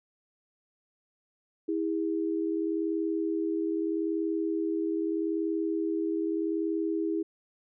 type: tone pair together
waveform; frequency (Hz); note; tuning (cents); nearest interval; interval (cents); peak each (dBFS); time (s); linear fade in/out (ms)
sine; 324.9 / 405.7; E4 / G#4; -25 / -41; major third; 384; -28 / -32; 1.68-7.23; 10
effects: none